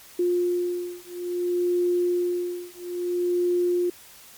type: beating tone pair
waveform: sine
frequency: 353.6 / 354.19 Hz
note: F4 / F4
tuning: +22 / +24 cents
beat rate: 0.59 Hz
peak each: -25 dBFS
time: 0.19-3.9 s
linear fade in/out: 5 ms
effects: white hiss -48 dBFS RMS until 4.37 s + MP3 96 kbps